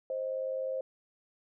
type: tone pair together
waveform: sine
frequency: 527 / 626.7 Hz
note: C5 / D#5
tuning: +12 / +12 cents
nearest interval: minor third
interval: 300 cents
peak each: -32 / -39 dBFS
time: 0.1-0.81 s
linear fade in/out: 2 ms
effects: none